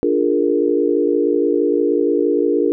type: chord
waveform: sine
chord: Bb dominant seventh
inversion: first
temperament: equal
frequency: 293.7 / 349.2 / 415.3 / 466.2 Hz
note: D4 / F4 / Ab4 / Bb4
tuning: 0 / 0 / 0 / 0 cents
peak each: -19 dBFS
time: 0.03-2.72 s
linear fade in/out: 0 ms
effects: none